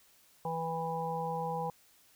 harmonic tone with a mistuned harmonic, 164.5 Hz, E3, 3 cents flat, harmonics 1 / 3 / 5 / 6, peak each -39 / -38 / -36 / -40 dBFS, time 0.45-1.7 s, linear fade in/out 2 ms, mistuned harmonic 5, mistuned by -20 cents, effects white hiss -64 dBFS RMS until 2.15 s

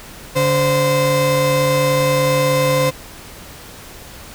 35% pulse tone pair together, 143.69 / 518 Hz, D3 / C5, -37 / -17 cents, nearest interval octave + minor seventh, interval 2220 cents, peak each -17 / -13 dBFS, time 0.35-2.91 s, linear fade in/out 20 ms, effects pink hiss -37 dBFS RMS until 4.34 s

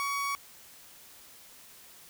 30% pulse tone, 1124 Hz, C#6, 24 cents sharp, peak -27 dBFS, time 0-0.35 s, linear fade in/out 0 ms, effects white hiss -53 dBFS RMS until 2.09 s

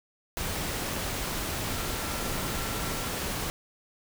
sine tone in noise, 1357 Hz, E6, 50 cents sharp, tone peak -43 dBFS, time 1.69-3.1 s, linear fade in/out 0 ms, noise pink, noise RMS -32 dBFS, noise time 0.37-3.5 s, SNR -14 dB, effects none

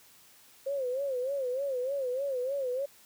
sine tone with vibrato, 528 Hz, C5, 16 cents sharp, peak -29 dBFS, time 0.66-2.86 s, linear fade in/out 10 ms, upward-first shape sine, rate 3.3 Hz, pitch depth 120 cents each way, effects white hiss -58 dBFS RMS until 3.05 s + high-pass 60 Hz 12 dB/octave

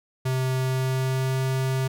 square tone with pitch glide, 130.1 to 131.69 Hz, C3 to C3, -9 to +12 cents, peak -23 dBFS, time 0.25-1.88 s, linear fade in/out 10 ms, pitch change +21 cents, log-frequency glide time 0.59-1.43 s, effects none

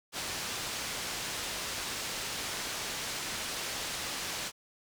white low-pass noise, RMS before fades -37 dBFS, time 0.12-4.52 s, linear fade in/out 50 ms, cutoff 6400 Hz, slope 12 dB/octave, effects none

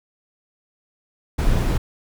brown noise, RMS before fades -18 dBFS, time 1.38-1.78 s, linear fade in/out 10 ms, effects none

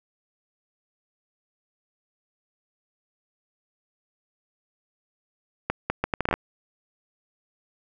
accelerating click train, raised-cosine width 0.5 ms, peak -8 dBFS, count 10, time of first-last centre 5.7-6.34 s, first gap 200 ms, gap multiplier 0.7, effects none

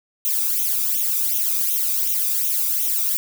violet noise with flanger, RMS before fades -21 dBFS, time 0.25-3.17 s, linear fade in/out 0 ms, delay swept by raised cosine 0.31 to 0.85 ms, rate 2.7 Hz, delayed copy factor +0.85, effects none

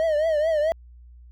triangle tone with vibrato, 623 Hz, D#5, 2 cents sharp, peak -17 dBFS, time 0-0.72 s, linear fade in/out 0 ms, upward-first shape triangle, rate 4.6 Hz, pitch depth 120 cents each way, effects added 60 Hz sine -44 dBFS peak until 1.31 s

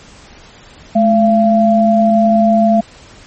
sine tone pair together, 214.6 / 681.3 Hz, A3 / F5, -43 / -43 cents, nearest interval octave + minor sixth, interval 2000 cents, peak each -10 dBFS, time 0.95-2.81 s, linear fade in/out 10 ms, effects pink hiss -40 dBFS RMS until 3.26 s + MP3 32 kbps

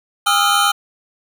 square tone cluster, 809 / 1236 / 1317 / 1405 / 3072 Hz, G#5 / D#6 / E6 / F6 / G7, -46 / -12 / -2 / +10 / -36 cents, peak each -20 dBFS, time 0.26-0.72 s, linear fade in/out 10 ms, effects none

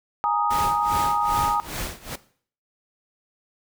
sine chord, Ab suspended second, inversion none, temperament equal, 830.6 / 932.3 / 1244.5 Hz, Ab5 / Bb5 / Eb6, 0 / 0 / 0 cents, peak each -24 dBFS, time 0.24-1.6 s, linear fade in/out 0 ms
pink noise with tremolo, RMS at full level -29 dBFS, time 0.5-2.16 s, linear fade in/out 10 ms, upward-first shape sine, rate 2.5 Hz, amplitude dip 90%
effects noise-tail reverb RT60 0.5 s tail -17 dB re dry

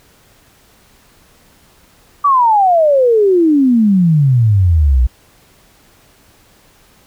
sine exponential sweep, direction down, 1174.7 to 58.27 Hz, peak -7 dBFS, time 2.24-5.07 s, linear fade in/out 10 ms, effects pink hiss -49 dBFS RMS until 7.06 s

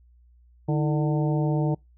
harmonic tone with a mistuned harmonic, 149.4 Hz, D3, 30 cents sharp, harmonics 1 / 2 / 3 / 4 / 5 / 6, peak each -22 / -28 / -32 / -34 / -36 / -38 dBFS, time 0.68-1.75 s, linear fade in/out 10 ms, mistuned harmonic 2, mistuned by +120 cents, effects noise-tail reverb RT60 0.2 s tail -26 dB re dry + added 60 Hz sine -53 dBFS peak until 1.97 s

